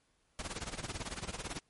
pink noise with tremolo, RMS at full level -38 dBFS, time 0.39-1.59 s, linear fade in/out 0 ms, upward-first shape sine, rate 18 Hz, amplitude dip 85%, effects pink hiss -74 dBFS RMS until 1.69 s + MP3 48 kbps

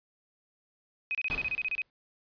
sine tone bursts, 2520 Hz, D#7, 21 cents sharp, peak -28 dBFS, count 11, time 1.11-1.818 s, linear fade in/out 0 ms, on 38 ms, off 29 ms
pink noise with exponential decay, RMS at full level -36 dBFS, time 1.3-1.9 s, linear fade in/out 0 ms, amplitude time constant 130 ms
effects resampled to 11025 Hz

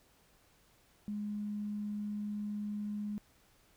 triangle tone with tanh clipping, 207.9 Hz, G#3, 2 cents sharp, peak -35 dBFS, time 1.08-3.18 s, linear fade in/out 0 ms, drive 3 dB, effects pink hiss -67 dBFS RMS until 3.76 s

